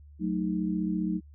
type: chord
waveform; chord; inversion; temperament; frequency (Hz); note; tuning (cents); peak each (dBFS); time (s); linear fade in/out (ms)
sine; D# diminished; first; equal; 185 / 220 / 311.1; F#3 / A3 / D#4; 0 / 0 / 0; -29 / -33 / -31; 0.19-1.21; 50
effects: added 73 Hz sine -48 dBFS peak until 1.34 s